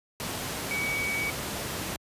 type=tone in noise; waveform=sine; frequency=2260 Hz; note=C#7; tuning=33 cents sharp; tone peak=-28 dBFS; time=0.71-1.3 s; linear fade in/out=0 ms; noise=pink; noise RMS=-33 dBFS; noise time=0.2-1.96 s; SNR=+2 dB; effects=high-pass 80 Hz 12 dB/octave + resampled to 32000 Hz